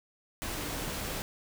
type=tone in noise; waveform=sine; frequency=293.7 Hz; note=D4; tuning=in tune; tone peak=-44 dBFS; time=0.58-0.84 s; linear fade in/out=0 ms; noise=pink; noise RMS=-36 dBFS; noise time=0.42-1.22 s; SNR=-11 dB; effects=none